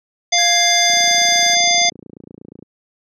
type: harmonic tone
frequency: 698.5 Hz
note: F5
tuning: in tune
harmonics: 1 / 3 / 5 / 7 / 9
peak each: -18 / -18 / -18 / -18 / -18 dBFS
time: 0.32-1.9 s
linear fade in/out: 10 ms
type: tone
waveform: square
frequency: 1661.2 Hz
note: G#6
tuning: in tune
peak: -27 dBFS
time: 0.38-1.55 s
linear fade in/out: 5 ms
type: click train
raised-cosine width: 3 ms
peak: -21 dBFS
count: 50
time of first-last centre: 0.9-2.625 s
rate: 28.4 Hz
effects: high-pass 200 Hz 12 dB/octave